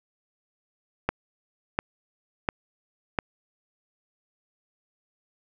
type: click train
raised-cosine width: 0.5 ms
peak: -8 dBFS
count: 4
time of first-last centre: 1.09-3.188 s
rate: 1.43 Hz
effects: none